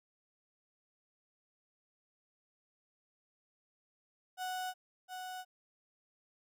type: tone with echo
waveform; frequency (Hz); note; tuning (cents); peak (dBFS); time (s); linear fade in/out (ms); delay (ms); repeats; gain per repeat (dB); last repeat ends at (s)
35% pulse; 739; F#5; -2; -35; 4.37-4.74; 50; 710; 1; -5; 5.45
effects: none